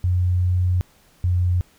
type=tone pair in turn; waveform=sine; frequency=90.1 / 89.32 Hz; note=F#2 / F2; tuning=-45 / +39 cents; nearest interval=unison; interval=16 cents; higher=first; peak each=-16 dBFS; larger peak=neither; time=0.04-0.81 / 1.24-1.61 s; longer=first; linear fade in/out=0 ms; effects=pink hiss -56 dBFS RMS until 1.78 s